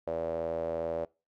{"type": "tone with band-pass filter", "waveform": "sawtooth", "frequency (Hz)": 82.41, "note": "E2", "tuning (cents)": 0, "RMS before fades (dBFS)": -33, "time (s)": [0.07, 1.05], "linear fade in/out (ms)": 5, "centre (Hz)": 560, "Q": 7.5, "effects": ["noise-tail reverb RT60 0.3 s tail -24 dB re dry"]}